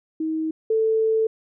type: tone pair in turn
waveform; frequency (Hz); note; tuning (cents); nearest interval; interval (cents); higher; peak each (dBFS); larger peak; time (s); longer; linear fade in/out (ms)
sine; 317.1 / 442.5; D#4 / A4; +33 / +10; tritone; 577; second; -22 / -17; second; 0.2-0.51 / 0.7-1.27; second; 5
effects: none